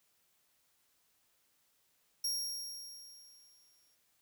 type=tone with exponential decay; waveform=sawtooth; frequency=5588 Hz; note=F8; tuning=in tune; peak=-29 dBFS; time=2.24-3.95 s; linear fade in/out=5 ms; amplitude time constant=370 ms; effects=white hiss -74 dBFS RMS until 4.21 s